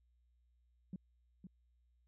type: tone with echo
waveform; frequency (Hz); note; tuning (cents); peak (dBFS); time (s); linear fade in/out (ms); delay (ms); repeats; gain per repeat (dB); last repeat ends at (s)
sine; 185; F#3; 0; -40; 0.93-0.96; 2; 510; 1; -8; 1.47
effects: tanh soft clip ceiling -36 dBFS + added 60 Hz sine -70 dBFS peak until 2.07 s